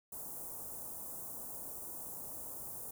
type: band-stop noise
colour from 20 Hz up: white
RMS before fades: -45 dBFS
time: 0.12-2.91 s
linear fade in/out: 5 ms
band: 980 to 8400 Hz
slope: 24 dB/octave
effects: none